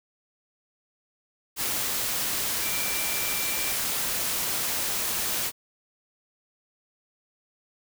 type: tone in noise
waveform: sine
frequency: 2348 Hz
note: D7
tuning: 1 cent flat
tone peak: -35 dBFS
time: 2.6-3.75 s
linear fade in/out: 50 ms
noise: white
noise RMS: -28 dBFS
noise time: 1.56-5.52 s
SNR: -10 dB
effects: none